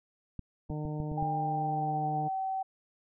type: clicks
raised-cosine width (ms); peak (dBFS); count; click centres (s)
5; -26; 6; 0.393 / 0.701 / 0.853 / 1.002 / 1.117 / 1.226
type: harmonic tone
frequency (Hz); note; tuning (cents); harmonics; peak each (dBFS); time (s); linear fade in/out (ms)
151.4; D#3; -47; 1 / 2 / 3 / 4 / 5 / 6; -34 / -40 / -44 / -46 / -48 / -50; 0.69-2.29; 20
type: tone with pitch glide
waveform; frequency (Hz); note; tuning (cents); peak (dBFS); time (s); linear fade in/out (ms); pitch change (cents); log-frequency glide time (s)
sine; 798 to 765.5; G5 to G5; +31 to -41; -30; 1.17-2.63; 10; -72; 1.32-2.06
effects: none